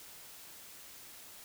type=silence; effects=white hiss -52 dBFS RMS until 1.44 s